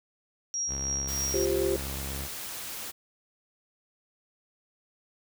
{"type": "tone with tremolo", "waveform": "sine", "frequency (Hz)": 5650, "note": "F8", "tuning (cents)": 19, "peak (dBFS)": -27, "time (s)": [0.54, 1.45], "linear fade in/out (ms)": 0, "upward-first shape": "triangle", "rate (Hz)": 3.2, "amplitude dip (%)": 50}
{"type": "tone", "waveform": "sawtooth", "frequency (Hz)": 68, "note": "C#2", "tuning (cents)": -33, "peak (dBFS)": -31, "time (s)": [0.67, 2.29], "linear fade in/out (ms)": 50}
{"type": "noise", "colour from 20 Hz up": "white", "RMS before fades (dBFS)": -38, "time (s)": [1.07, 2.92], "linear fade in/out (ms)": 20}
{"type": "chord", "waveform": "sine", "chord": "F suspended second", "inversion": "none", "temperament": "equal with one note detuned", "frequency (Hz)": [349.2, 392, 526.3], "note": ["F4", "G4", "C5"], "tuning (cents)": [0, 0, 10], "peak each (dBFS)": [-29, -27, -32], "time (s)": [1.34, 1.76], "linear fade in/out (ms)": 2}
{"effects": []}